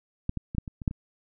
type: clicks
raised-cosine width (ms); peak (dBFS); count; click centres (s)
5; -14 / -18 / -22 / -12 / -24 / -25 / -11 / -24; 8; 0.294 / 0.373 / 0.549 / 0.583 / 0.678 / 0.818 / 0.878 / 0.911
effects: none